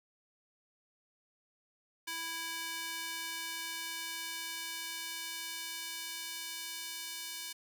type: tone with high-pass filter sweep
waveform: square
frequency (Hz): 329.6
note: E4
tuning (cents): 0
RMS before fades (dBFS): -41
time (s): 2.07-7.53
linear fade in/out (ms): 10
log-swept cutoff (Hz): 1600 to 3200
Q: 0.74
effects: none